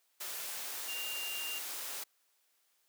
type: tone in noise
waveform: sine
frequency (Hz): 2794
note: F7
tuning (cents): 0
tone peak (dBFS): -39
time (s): 0.88-1.59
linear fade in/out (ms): 10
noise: white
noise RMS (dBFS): -41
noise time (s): 0.2-2.04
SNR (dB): -1
effects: white hiss -74 dBFS RMS until 2.88 s + high-pass 400 Hz 12 dB/octave